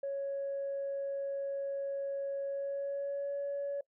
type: tone with pitch glide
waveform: sine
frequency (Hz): 554.4 to 564.1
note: C#5 to C#5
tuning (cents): 0 to +30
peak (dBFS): -32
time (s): 0.03-3.81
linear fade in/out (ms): 5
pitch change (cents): +30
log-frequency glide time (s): 2.45-3.35
effects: noise-tail reverb RT60 0.1 s tail -21 dB re dry + tanh soft clip ceiling -30 dBFS